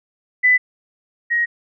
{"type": "tone pair in turn", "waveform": "sine", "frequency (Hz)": [1998, 1885.9], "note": ["B6", "A#6"], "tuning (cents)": [20, 20], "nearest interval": "minor second", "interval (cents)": 100, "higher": "first", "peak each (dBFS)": [-10, -15], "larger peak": "first", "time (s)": [[0.43, 0.58], [1.3, 1.46]], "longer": "second", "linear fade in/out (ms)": 20, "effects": []}